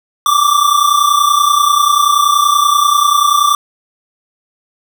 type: tone pair together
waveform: square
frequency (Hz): 1155 / 1185.4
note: D6 / D6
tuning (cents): -29 / +16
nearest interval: unison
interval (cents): 45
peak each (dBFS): -12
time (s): 0.26-3.55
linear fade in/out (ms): 2
effects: none